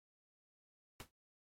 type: noise with exponential decay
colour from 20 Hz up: pink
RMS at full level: -45 dBFS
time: 1-1.11 s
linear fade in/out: 1 ms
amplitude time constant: 22 ms
effects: MP3 64 kbps